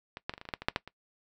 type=clicks; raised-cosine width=0.3 ms; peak=-23 / -15 / -23 / -29 / -27 / -30 / -22 / -15 / -23 / -9 / -11 / -27 dBFS; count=12; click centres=0.171 / 0.295 / 0.338 / 0.379 / 0.414 / 0.453 / 0.489 / 0.538 / 0.62 / 0.685 / 0.761 / 0.876 s; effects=noise-tail reverb RT60 0.1 s tail -20 dB re dry